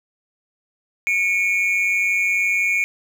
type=tone pair together; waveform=triangle; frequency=2217 / 2407 Hz; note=C#7 / D7; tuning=0 / +42 cents; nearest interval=minor second; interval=142 cents; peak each=-18 dBFS; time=1.07-2.84 s; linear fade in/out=0 ms; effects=none